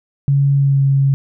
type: tone with pitch glide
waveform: sine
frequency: 139.7 to 137.38 Hz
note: C#3 to C#3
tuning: +14 to -15 cents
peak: -10 dBFS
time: 0.28-1.14 s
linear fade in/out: 0 ms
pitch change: -29 cents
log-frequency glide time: 0.56-0.82 s
effects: none